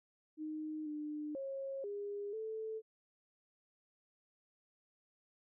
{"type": "tone with pitch steps", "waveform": "sine", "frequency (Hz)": [309.2, 300.3, 543, 407, 439.8], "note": ["D#4", "D4", "C#5", "G#4", "A4"], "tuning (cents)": [-11, 39, -36, -35, -1], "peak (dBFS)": -39, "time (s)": [0.37, 2.82], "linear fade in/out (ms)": 50, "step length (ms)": 490, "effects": []}